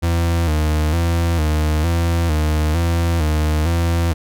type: tone with vibrato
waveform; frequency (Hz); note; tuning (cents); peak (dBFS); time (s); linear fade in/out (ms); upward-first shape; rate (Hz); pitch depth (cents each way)
40% pulse; 80.6; E2; -38; -14; 0.02-4.14; 20; square; 1.1; 82
effects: none